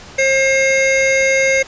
square tone pair together, 535 / 2140 Hz, C5 / C7, +38 / +38 cents, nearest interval 2 octaves, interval 2400 cents, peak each -15 dBFS, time 0.18-1.63 s, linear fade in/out 10 ms, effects pink hiss -37 dBFS RMS until 1.67 s + resampled to 16000 Hz

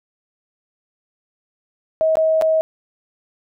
sine tone with dropouts, 637 Hz, D#5, 41 cents sharp, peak -13 dBFS, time 2.01-2.61 s, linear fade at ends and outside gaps 0 ms, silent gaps 2.155-2.17 / 2.413-2.421 s, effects none

